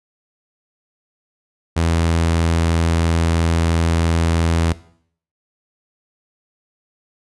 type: tone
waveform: sawtooth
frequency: 83 Hz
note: E2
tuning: 12 cents sharp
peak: -11 dBFS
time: 1.76-4.73 s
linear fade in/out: 10 ms
effects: noise-tail reverb RT60 0.6 s tail -18 dB re dry + resampled to 24000 Hz